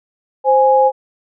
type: tone pair together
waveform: sine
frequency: 523.7 / 830.6 Hz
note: C5 / G#5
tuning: +1 / 0 cents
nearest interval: minor sixth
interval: 799 cents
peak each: -11 dBFS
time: 0.44-0.92 s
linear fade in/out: 50 ms
effects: none